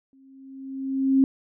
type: tone with exponential growth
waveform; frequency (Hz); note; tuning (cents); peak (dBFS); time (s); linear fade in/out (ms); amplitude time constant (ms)
sine; 268.1; C4; +42; -13; 0.13-1.24; 1; 240
effects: none